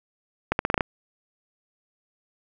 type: accelerating click train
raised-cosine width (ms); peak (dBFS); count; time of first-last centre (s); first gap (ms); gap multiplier
0.5; -6; 7; 0.52-0.808; 71; 0.84
effects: none